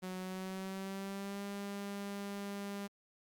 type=tone with pitch glide; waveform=sawtooth; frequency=185 to 200.6 Hz; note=F#3 to G3; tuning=0 to +40 cents; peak=-36 dBFS; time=0.02-2.88 s; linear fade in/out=20 ms; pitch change=+140 cents; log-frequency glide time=0.18-1.44 s; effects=Opus 48 kbps